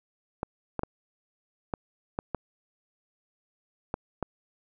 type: clicks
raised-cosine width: 1 ms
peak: -15 dBFS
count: 8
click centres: 0.431 / 0.793 / 0.834 / 1.738 / 2.189 / 2.347 / 3.941 / 4.227 s
effects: none